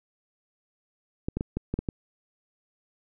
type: clicks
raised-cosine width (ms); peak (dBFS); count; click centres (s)
3; -15; 7; 1.285 / 1.37 / 1.409 / 1.57 / 1.74 / 1.79 / 1.888
effects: none